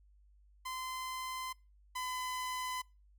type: tone pair in turn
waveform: sawtooth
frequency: 1031 / 1011.5 Hz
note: C6 / B5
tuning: -26 / +41 cents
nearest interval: unison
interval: 33 cents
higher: first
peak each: -35 / -33 dBFS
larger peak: second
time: 0.65-1.53 / 1.95-2.82 s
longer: first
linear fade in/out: 10 ms
effects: noise-tail reverb RT60 0.3 s tail -25 dB re dry + added 50 Hz sine -61 dBFS peak until 3.18 s